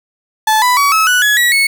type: tone with pitch steps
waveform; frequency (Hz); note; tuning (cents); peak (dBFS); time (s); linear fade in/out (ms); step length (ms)
35% pulse; 869 / 992.5 / 1133.5 / 1294.5 / 1478.5 / 1688.5 / 1928.4 / 2202; A5 / B5 / C#6 / E6 / F#6 / G#6 / B6 / C#7; -22 / +8 / +38 / -32 / -2 / +28 / -42 / -12; -7; 0.47-1.67; 5; 150
effects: none